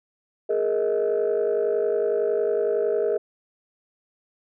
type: chord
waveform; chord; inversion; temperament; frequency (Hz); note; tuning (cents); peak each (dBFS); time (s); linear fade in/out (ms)
sine; Ab suspended second; none; equal with one note detuned; 415.3 / 466.2 / 632.4; Ab4 / Bb4 / Eb5; 0 / 0 / +28; -22 / -23 / -26; 0.49-3.18; 10
effects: tanh soft clip ceiling -15 dBFS